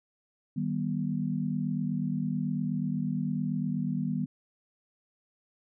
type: chord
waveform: sine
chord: Eb augmented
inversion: none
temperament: just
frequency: 155.56 / 194.45 / 243.1 Hz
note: Eb3 / G3 / B3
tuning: 0 / -14 / -27 cents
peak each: -32 dBFS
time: 0.56-4.26 s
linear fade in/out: 10 ms
effects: none